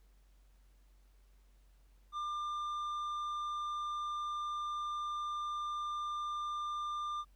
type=tone with tanh clipping; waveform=sine; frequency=1196 Hz; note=D6; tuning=31 cents sharp; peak=-37 dBFS; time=2.12-7.25 s; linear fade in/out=50 ms; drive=7 dB; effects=added 47 Hz sine -61 dBFS peak until 7.35 s + pink hiss -75 dBFS RMS until 7.35 s